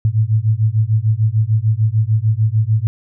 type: beating tone pair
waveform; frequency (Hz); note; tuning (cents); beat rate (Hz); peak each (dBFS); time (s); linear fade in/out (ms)
sine; 106.3 / 113; G#2 / A2; +41 / +47; 6.7; -15; 0.05-2.87; 0
effects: none